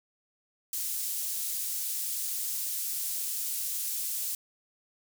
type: high-pass noise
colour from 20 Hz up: pink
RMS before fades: -33 dBFS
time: 0.73-4.35 s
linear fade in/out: 2 ms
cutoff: 8500 Hz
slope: 12 dB/octave
effects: none